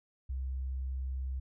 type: tone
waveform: sine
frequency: 65.4 Hz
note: C2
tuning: in tune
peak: -33 dBFS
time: 0.29-1.4 s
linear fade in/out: 10 ms
effects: none